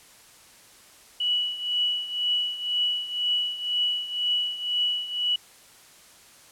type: tone with tremolo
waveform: sine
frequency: 2942 Hz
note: F#7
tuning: 11 cents flat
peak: -20 dBFS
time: 1.2-5.36 s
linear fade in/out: 5 ms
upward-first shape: triangle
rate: 2 Hz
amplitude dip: 80%
effects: white hiss -52 dBFS RMS until 6.51 s + low-pass 11000 Hz 12 dB/octave